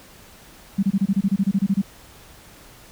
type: tone bursts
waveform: sine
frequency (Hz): 196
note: G3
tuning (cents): 0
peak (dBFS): -15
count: 14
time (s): 0.78-1.818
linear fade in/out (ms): 10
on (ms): 50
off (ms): 26
effects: pink hiss -47 dBFS RMS until 2.91 s